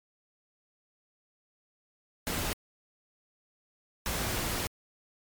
pink noise bursts at uneven times, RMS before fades -32 dBFS, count 2, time 2.27-2.53 / 4.06-4.67 s, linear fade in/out 0 ms, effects MP3 96 kbps

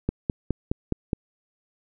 click train, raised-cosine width 3 ms, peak -10 dBFS, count 6, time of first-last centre 0.09-1.132 s, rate 4.8 Hz, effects none

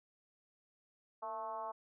sine tone with frequency modulation, 880 Hz, A5, in tune, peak -39 dBFS, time 1.22-1.72 s, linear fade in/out 10 ms, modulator 213 Hz, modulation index 1.3, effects none

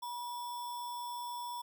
sine tone with sample-and-hold, 967 Hz, B5, 37 cents flat, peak -38 dBFS, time 0.02-1.62 s, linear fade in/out 10 ms, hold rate 4410 Hz, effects none

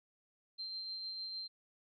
sine tone with tremolo, 4145 Hz, C8, 17 cents flat, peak -39 dBFS, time 0.58-1.48 s, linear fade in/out 20 ms, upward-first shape triangle, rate 6.6 Hz, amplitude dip 30%, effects none

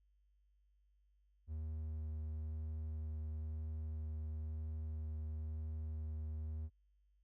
triangle tone with vibrato, 77.78 Hz, D#2, in tune, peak -38 dBFS, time 1.47-6.7 s, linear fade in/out 50 ms, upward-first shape sine, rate 1 Hz, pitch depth 9 cents each way, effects added 50 Hz sine -70 dBFS peak until 7.23 s

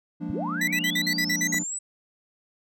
triangle chord, Bb dominant seventh, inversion second, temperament equal with one note detuned, 174.61 / 205.4 / 233.1 / 293.7 Hz, F3 / Ab3 / Bb3 / D4, 0 / -19 / 0 / 0 cents, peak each -31 / -35 / -35 / -31 dBFS, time 0.2-1.64 s, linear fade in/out 20 ms
sine linear sweep, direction up, 31 to 8040 Hz, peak -29 dBFS, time 0.29-1.79 s, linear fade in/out 10 ms
40% pulse tone bursts, 1975.5 Hz, B6, in tune, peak -22 dBFS, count 9, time 0.61-1.589 s, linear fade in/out 5 ms, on 67 ms, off 47 ms
click, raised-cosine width 1 ms, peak -22 dBFS, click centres 1.544 s
effects none

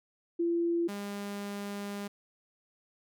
sine / sawtooth tone pair in turn, 340.2 / 202.3 Hz, F4 / G#3, -45 / -45 cents, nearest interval major sixth, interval 900 cents, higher first, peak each -26 / -32 dBFS, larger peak first, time 0.39-0.88 / 0.88-2.08 s, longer second, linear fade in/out 10 ms, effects none

